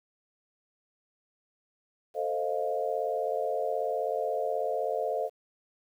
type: chord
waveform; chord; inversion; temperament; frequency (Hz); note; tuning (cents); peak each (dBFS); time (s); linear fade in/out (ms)
sine; F dominant seventh; first; equal with one note detuned; 444.6 / 523.3 / 622.3 / 698.5; A4 / C5 / Eb5 / F5; +18 / 0 / 0 / 0; -33; 2.14-5.3; 50
effects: 10-bit